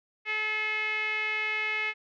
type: tone with low-pass filter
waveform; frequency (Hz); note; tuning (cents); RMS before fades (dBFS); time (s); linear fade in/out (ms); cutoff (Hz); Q
5% pulse; 429.9; A4; -40; -30; 0.25-1.94; 50; 2300; 8
effects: none